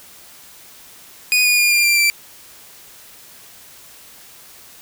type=tone with pitch steps; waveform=sawtooth; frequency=2476 / 2449 / 2422 / 2396 / 2370 / 2344 Hz; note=D#7 / D#7 / D#7 / D7 / D7 / D7; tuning=-9 / -28 / -47 / +34 / +15 / -4 cents; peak=-9 dBFS; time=1.32-2.1 s; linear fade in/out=0 ms; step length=130 ms; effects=white hiss -43 dBFS RMS until 4.81 s